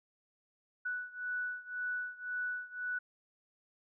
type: beating tone pair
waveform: sine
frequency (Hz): 1480 / 1481.9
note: F#6 / F#6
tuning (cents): 0 / +2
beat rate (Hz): 1.9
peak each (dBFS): -38 / -40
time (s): 0.85-2.99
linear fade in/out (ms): 10
effects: none